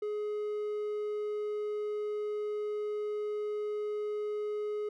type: tone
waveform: triangle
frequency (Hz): 420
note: G#4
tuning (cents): +19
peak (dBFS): -30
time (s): 0.02-4.89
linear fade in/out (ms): 5
effects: none